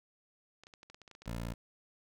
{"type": "clicks", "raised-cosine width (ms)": 0.2, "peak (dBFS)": -36, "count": 12, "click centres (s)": [0.636, 0.669, 0.738, 0.831, 0.9, 0.945, 1.017, 1.078, 1.113, 1.151, 1.22, 1.257]}
{"type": "tone", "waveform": "15% pulse", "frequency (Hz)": 57.8, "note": "A#1", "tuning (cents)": -14, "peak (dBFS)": -31, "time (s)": [1.26, 1.54], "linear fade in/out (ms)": 10}
{"effects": []}